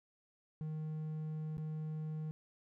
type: tone with dropouts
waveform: triangle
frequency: 155.56 Hz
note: D#3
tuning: in tune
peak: -36 dBFS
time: 0.61-2.31 s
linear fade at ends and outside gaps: 0 ms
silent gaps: 1.571-1.581 s
effects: none